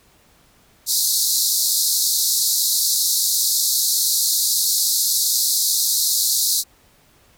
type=band-pass noise; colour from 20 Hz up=pink; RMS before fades=-19 dBFS; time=0.86-6.64 s; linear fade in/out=50 ms; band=3900 to 16000 Hz; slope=96 dB/octave; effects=pink hiss -55 dBFS RMS until 7.37 s